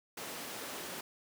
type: high-pass noise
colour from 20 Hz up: pink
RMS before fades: -43 dBFS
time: 0.17-1.01 s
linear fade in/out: 5 ms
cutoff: 260 Hz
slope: 12 dB/octave
effects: none